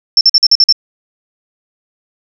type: tone bursts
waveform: sine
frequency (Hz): 5370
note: E8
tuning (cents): +31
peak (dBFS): -3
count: 7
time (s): 0.17-0.725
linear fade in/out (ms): 2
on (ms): 39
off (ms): 47
effects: none